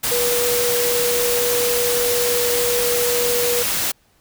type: tone in noise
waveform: sine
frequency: 483.6 Hz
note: B4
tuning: 36 cents flat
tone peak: -19 dBFS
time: 0.11-3.63 s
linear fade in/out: 10 ms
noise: white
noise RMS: -21 dBFS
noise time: 0.03-3.92 s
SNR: -1 dB
effects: pink hiss -59 dBFS RMS until 4.2 s